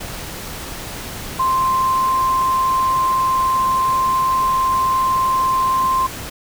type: tone in noise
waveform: sine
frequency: 1046.5 Hz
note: C6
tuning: in tune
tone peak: -14 dBFS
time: 1.39-6.07 s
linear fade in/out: 10 ms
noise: pink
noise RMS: -30 dBFS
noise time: 0-6.3 s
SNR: +13 dB
effects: none